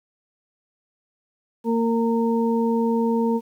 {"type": "harmonic tone", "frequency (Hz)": 230, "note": "A#3", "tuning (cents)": -23, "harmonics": [1, 2, 4], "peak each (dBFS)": [-20, -23, -28], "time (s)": [1.64, 3.41], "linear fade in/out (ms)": 50, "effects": ["9-bit"]}